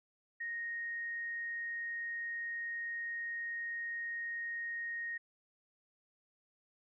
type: tone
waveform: sine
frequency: 1864.7 Hz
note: A#6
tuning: in tune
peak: -37 dBFS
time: 0.4-5.18 s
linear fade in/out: 10 ms
effects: none